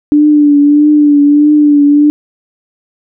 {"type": "tone with vibrato", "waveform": "sine", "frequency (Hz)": 293.7, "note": "D4", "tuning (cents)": 0, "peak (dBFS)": -3, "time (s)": [0.12, 2.1], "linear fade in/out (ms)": 0, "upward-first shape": "triangle", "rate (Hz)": 1.6, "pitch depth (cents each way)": 43, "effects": []}